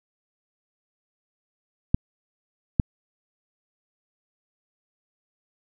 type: clicks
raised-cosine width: 5 ms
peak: -5 dBFS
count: 2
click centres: 1.945 / 2.798 s
effects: none